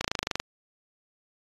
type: slowing click train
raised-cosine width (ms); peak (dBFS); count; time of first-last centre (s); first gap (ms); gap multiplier
0.2; -9; 11; 0.01-0.4; 34; 1.03
effects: AAC 32 kbps